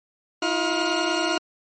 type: tone cluster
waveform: 20% pulse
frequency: 320.9 / 351.2 / 1420 Hz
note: E4 / F4 / F6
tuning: -46 / +10 / +28 cents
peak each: -21 dBFS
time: 0.42-1.38 s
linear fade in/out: 5 ms
effects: MP3 32 kbps